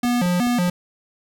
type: tone with vibrato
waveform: square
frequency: 207.7 Hz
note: G#3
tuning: in tune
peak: -18 dBFS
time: 0.03-0.7 s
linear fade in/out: 5 ms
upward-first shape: square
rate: 2.7 Hz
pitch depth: 270 cents each way
type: click train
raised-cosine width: 2 ms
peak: -23 dBFS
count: 4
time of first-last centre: 0.05-0.68 s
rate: 4.76 Hz
effects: none